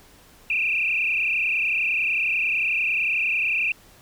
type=tone with frequency modulation; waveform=sine; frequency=2541 Hz; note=D#7; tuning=36 cents sharp; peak=-20 dBFS; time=0.5-3.72 s; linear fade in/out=2 ms; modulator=31.1 Hz; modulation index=5.6; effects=pink hiss -52 dBFS RMS until 4.01 s